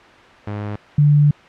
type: tone pair in turn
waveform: sawtooth / sine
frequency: 103.83 / 146.84 Hz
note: G#2 / D3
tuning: 0 / 0 cents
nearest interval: tritone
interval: 600 cents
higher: second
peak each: -20 / -9 dBFS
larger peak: second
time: 0.47-0.76 / 0.98-1.31 s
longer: second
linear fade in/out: 5 ms
effects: white hiss -43 dBFS RMS until 1.48 s + low-pass 2000 Hz 12 dB/octave